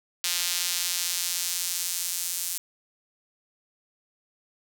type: tone with high-pass filter sweep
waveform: sawtooth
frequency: 175.8 Hz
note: F3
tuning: 12 cents sharp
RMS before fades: -29 dBFS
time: 0.24-2.58 s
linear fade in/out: 0 ms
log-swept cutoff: 3900 to 7700 Hz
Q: 0.87
effects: none